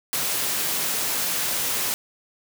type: high-pass noise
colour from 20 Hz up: white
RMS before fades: -25 dBFS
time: 0.13-1.94 s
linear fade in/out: 0 ms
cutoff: 110 Hz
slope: 12 dB/octave
effects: none